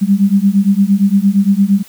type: beating tone pair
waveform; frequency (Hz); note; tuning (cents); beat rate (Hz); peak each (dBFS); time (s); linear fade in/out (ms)
sine; 194 / 202.7; G3 / G#3; -18 / -42; 8.7; -11; 0.01-1.83; 20
effects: white hiss -41 dBFS RMS until 1.88 s